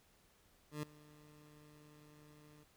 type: tone with ADSR envelope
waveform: 20% pulse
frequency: 150 Hz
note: D3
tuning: 37 cents sharp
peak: -33 dBFS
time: 0.71-2.64 s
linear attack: 120 ms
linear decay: 4 ms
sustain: -22 dB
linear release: 15 ms
effects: pink hiss -70 dBFS RMS until 2.76 s